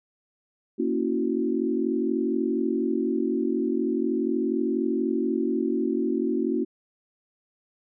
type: chord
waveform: sine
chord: F# dominant seventh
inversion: first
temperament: equal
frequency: 233.1 / 277.2 / 329.6 / 370 Hz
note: A#3 / C#4 / E4 / F#4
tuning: 0 / 0 / 0 / 0 cents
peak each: -28 dBFS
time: 0.78-6.65 s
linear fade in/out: 20 ms
effects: none